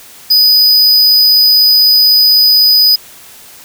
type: tone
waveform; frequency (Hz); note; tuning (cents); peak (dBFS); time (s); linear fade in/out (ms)
square; 4978; D#8; 0; -5; 0.3-2.96; 10
effects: white hiss -36 dBFS RMS until 3.64 s